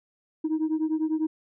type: beating tone pair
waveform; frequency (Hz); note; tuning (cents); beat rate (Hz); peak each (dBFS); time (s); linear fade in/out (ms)
sine; 311.1 / 321.1; D#4 / E4; 0 / -45; 10; -24 / -26; 0.44-1.27; 10
effects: tanh soft clip ceiling -20 dBFS